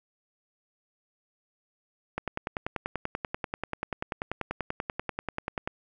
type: click train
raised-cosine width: 0.5 ms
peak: -15 dBFS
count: 37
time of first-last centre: 2.18-5.675 s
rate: 10.3 Hz
effects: none